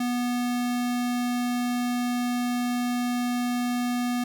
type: tone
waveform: square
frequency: 244.5 Hz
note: B3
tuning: 17 cents flat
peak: -25 dBFS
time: 0-4.24 s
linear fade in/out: 5 ms
effects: none